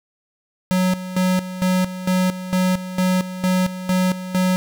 square tone with tremolo, 184.3 Hz, F#3, 7 cents flat, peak -16 dBFS, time 0.71-4.56 s, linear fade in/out 0 ms, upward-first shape square, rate 2.2 Hz, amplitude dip 75%, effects none

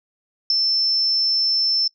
sine tone with ADSR envelope, 5320 Hz, E8, 15 cents sharp, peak -11 dBFS, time 0.5-1.88 s, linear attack 3 ms, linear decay 6 ms, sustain -5 dB, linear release 7 ms, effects noise-tail reverb RT60 0.1 s tail -22 dB re dry

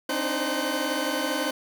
20% pulse tone cluster, 266.6 / 294.3 / 312.4 / 521 / 1518 Hz, C4 / D4 / D#4 / C5 / F#6, +33 / +4 / +7 / -7 / +44 cents, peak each -27 dBFS, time 0.09-1.51 s, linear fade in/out 5 ms, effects 9-bit

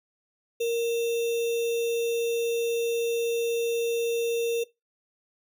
sine tone with sample-and-hold, 466.2 Hz, A#4, in tune, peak -23 dBFS, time 0.6-4.64 s, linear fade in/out 10 ms, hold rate 3150 Hz, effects noise-tail reverb RT60 0.2 s tail -20 dB re dry

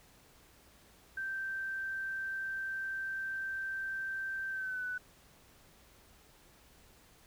sine tone with pitch glide, 1563 to 1494.1 Hz, G6 to F#6, -6 to +16 cents, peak -35 dBFS, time 1.17-4.98 s, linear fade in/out 5 ms, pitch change -78 cents, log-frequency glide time 4.5-4.84 s, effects added 60 Hz sine -70 dBFS peak until 7.26 s + pink hiss -62 dBFS RMS until 7.26 s

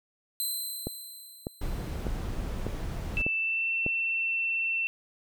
5% pulse tone with exponential decay, 4066 Hz, B7, 50 cents sharp, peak -21 dBFS, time 0.4-2.34 s, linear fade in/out 0 ms, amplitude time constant 420 ms
click train, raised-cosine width 2 ms, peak -18 dBFS, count 6, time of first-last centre 0.87-3.864 s, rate 1.67 Hz
brown noise, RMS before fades -33 dBFS, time 1.61-3.22 s, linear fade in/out 5 ms
sine tone with pitch glide, 2652 to 2691 Hz, E7 to E7, +10 to +35 cents, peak -26 dBFS, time 3.17-4.87 s, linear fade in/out 0 ms, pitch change +25 cents, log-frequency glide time 3.36-3.72 s
effects none

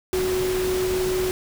sine tone in noise, 370 Hz, F#4, in tune, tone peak -21 dBFS, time 0.13-1.31 s, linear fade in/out 0 ms, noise pink, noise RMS -30 dBFS, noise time 0.13-1.31 s, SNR +6 dB, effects none

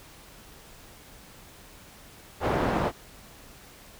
white low-pass noise, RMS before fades -26 dBFS, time 2.4-2.92 s, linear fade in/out 50 ms, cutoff 790 Hz, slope 12 dB/octave, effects pink hiss -50 dBFS RMS until 3.99 s

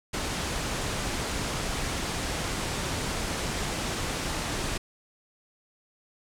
pink low-pass noise, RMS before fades -31 dBFS, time 0.13-4.78 s, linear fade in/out 10 ms, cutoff 9500 Hz, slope 24 dB/octave, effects none

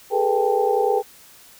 sine tone cluster, 406.6 / 436.3 / 488.6 / 791 / 878 Hz, G#4 / A4 / B4 / G5 / A5, -37 / -15 / -19 / +15 / -4 cents, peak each -23 / -22 / -22 / -22 / -31 dBFS, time 0.1-1.03 s, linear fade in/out 50 ms, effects white hiss -48 dBFS RMS until 1.59 s

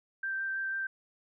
sine tone with vibrato, 1568 Hz, G6, in tune, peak -31 dBFS, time 0.23-0.87 s, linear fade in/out 5 ms, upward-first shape triangle, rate 6.1 Hz, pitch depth 12 cents each way, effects none

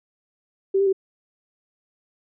sine tone with pitch steps, 388.2 / 395.6 / 383.7 Hz, G4 / G4 / G4, -17 / +16 / -37 cents, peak -16 dBFS, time 0.74-0.929 s, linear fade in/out 10 ms, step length 63 ms, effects none

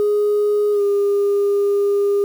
sine tone with pitch glide, 415.3 to 403.9 Hz, G#4 to G#4, 0 to -48 cents, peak -12 dBFS, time 0-2.24 s, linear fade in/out 0 ms, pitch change -48 cents, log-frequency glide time 0.72-0.82 s, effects tanh soft clip ceiling -12 dBFS + 7-bit

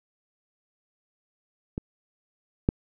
clicks, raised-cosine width 3 ms, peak -17 / -7 dBFS, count 2, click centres 1.779 / 2.689 s, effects none

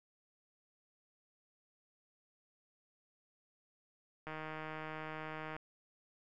click train, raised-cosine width 0.5 ms, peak -29 dBFS, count 203, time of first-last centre 4.27-5.565 s, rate 156 Hz, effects none

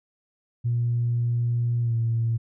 sine tone with pitch glide, 119.1 to 115.04 Hz, A#2 to A#2, +38 to -22 cents, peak -20 dBFS, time 0.64-2.38 s, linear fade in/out 20 ms, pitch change -60 cents, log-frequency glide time 1.81-1.95 s, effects tanh soft clip ceiling -16 dBFS

